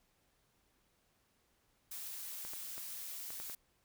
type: noise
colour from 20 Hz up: blue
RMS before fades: -45 dBFS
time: 1.91-3.55 s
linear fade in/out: 5 ms
type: clicks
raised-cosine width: 0.5 ms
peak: -35 dBFS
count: 6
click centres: 2.45 / 2.535 / 2.779 / 3.304 / 3.4 / 3.498 s
effects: pink hiss -75 dBFS RMS until 3.84 s